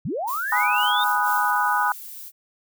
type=linear sweep; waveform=sine; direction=up; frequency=103.83 to 3716 Hz; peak=-24 dBFS; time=0.05-1.04 s; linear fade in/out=5 ms
type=noise with tremolo; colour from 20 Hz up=violet; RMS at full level=-33 dBFS; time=0.27-1.51 s; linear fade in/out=10 ms; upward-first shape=sine; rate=4 Hz; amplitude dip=55%
type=chord; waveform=sine; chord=G# minor seventh; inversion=none; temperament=equal; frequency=830.6 / 987.8 / 1244.5 / 1480 Hz; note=G#5 / B5 / D#6 / F#6; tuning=0 / 0 / 0 / 0 cents; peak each=-24 dBFS; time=0.52-1.92 s; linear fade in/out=2 ms
type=noise; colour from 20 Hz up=violet; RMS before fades=-38 dBFS; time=1.22-2.32 s; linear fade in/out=50 ms
effects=none